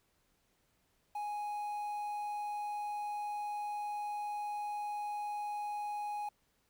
triangle tone with quantisation, 831 Hz, G#5, 1 cent sharp, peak -34 dBFS, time 1.15-6.29 s, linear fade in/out 5 ms, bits 10, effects pink hiss -75 dBFS RMS until 6.69 s

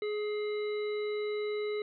harmonic tone with a mistuned harmonic, 420 Hz, G#4, 19 cents sharp, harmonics 1 / 3 / 5 / 7 / 9, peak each -31 / -48 / -44 / -57 / -48 dBFS, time 0.02-1.82 s, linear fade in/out 2 ms, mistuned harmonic 9, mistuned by +67 cents, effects none

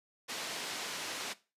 white band-pass noise, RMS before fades -40 dBFS, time 0.28-1.34 s, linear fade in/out 20 ms, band 200 to 5200 Hz, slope 12 dB/octave, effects noise-tail reverb RT60 0.3 s tail -18 dB re dry + resampled to 32000 Hz

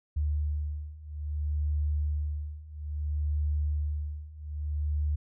sine beating tone pair, 74.2 / 74.8 Hz, D2 / D2, +18 / +32 cents, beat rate 0.6 Hz, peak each -32 / -30 dBFS, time 0.16-5.16 s, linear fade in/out 10 ms, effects none

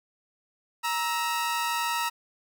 sawtooth tone pair together, 940 / 1307.7 Hz, A#5 / E6, +14 / -14 cents, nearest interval tritone, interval 572 cents, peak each -24 / -27 dBFS, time 0.83-2.1 s, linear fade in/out 20 ms, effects none

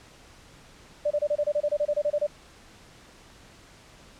sine tone bursts, 591 Hz, D5, 11 cents sharp, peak -21 dBFS, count 15, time 1.05-2.269 s, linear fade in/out 10 ms, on 57 ms, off 26 ms, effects pink hiss -52 dBFS RMS until 4.19 s + low-pass 8000 Hz 12 dB/octave

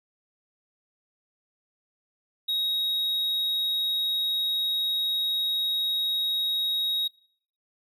triangle tone, 3784 Hz, A#7, 25 cents sharp, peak -23 dBFS, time 2.48-7.08 s, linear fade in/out 10 ms, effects noise-tail reverb RT60 0.6 s tail -22 dB re dry

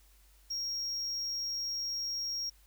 triangle tone, 5588 Hz, F8, in tune, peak -32 dBFS, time 0.5-2.5 s, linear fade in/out 10 ms, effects added 50 Hz sine -60 dBFS peak until 2.66 s + white hiss -66 dBFS RMS until 2.66 s

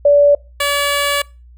sine / 10% pulse tone pair in turn, 577 / 571.7 Hz, D5 / D5, -31 / -47 cents, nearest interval unison, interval 16 cents, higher first, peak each -6 dBFS, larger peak neither, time 0.05-0.35 / 0.6-1.22 s, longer second, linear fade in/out 5 ms, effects noise-tail reverb RT60 0.3 s tail -24 dB re dry + added 60 Hz sine -39 dBFS peak until 1.57 s

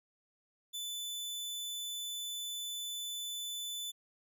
sawtooth tone, 3500 Hz, A7, 10 cents flat, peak -35 dBFS, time 0.73-3.92 s, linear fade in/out 20 ms, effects none

